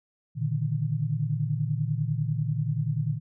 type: tone cluster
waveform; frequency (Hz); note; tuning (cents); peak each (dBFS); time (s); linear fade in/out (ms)
sine; 116.2 / 145.6 / 155.8; A#2 / D3 / D#3; -5 / -15 / +3; -29; 0.35-3.2; 50
effects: none